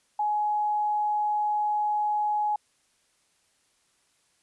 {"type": "tone", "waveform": "sine", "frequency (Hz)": 840, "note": "G#5", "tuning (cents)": 19, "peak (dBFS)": -23, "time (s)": [0.19, 2.56], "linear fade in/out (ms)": 5, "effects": ["white hiss -68 dBFS RMS until 4.42 s", "resampled to 24000 Hz"]}